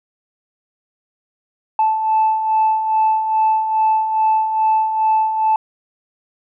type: beating tone pair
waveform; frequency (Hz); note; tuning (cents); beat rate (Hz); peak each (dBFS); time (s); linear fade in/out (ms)
sine; 873 / 875.4; A5 / A5; -14 / -9; 2.4; -21 / -13; 1.79-5.56; 2
effects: tanh soft clip ceiling -8 dBFS